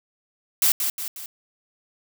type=noise with echo; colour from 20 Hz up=blue; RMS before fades=-18 dBFS; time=0.62-0.72 s; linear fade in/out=2 ms; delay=180 ms; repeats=3; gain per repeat=-6 dB; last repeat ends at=1.26 s; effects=none